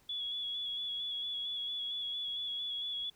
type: tone with vibrato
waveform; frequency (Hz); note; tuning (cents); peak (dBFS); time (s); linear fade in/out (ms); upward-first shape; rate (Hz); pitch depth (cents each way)
sine; 3385; G#7; +32; -35; 0.09-3.1; 5; square; 4.4; 23
effects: pink hiss -67 dBFS RMS until 3.15 s